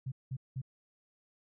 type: tone bursts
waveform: sine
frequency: 130.81 Hz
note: C3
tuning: in tune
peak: -34 dBFS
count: 3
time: 0.06-0.617 s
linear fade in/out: 10 ms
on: 59 ms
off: 190 ms
effects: none